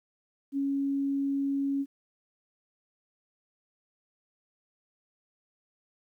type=tone; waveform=sine; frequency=277.2 Hz; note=C#4; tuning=in tune; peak=-26 dBFS; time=0.52-1.86 s; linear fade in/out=50 ms; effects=11-bit